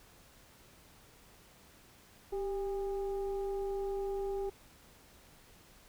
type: tone with frequency modulation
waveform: sine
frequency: 392 Hz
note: G4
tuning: in tune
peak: -33 dBFS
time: 2.32-4.5 s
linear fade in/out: 10 ms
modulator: 417 Hz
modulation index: 0.56
effects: pink hiss -60 dBFS RMS until 5.88 s